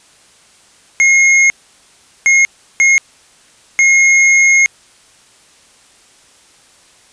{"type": "tone bursts at uneven times", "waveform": "square", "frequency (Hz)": 2151, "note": "C7", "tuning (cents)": 47, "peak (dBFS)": -7, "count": 4, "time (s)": [[1, 1.5], [2.26, 2.45], [2.8, 2.98], [3.79, 4.66]], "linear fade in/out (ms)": 0, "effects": ["white hiss -47 dBFS RMS until 7.12 s", "resampled to 22050 Hz"]}